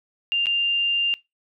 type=tone with dropouts; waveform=sine; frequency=2794 Hz; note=F7; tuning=in tune; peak=-19 dBFS; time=0.32-1.14 s; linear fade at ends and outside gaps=0 ms; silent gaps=0.458-0.468 s; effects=noise-tail reverb RT60 0.2 s tail -21 dB re dry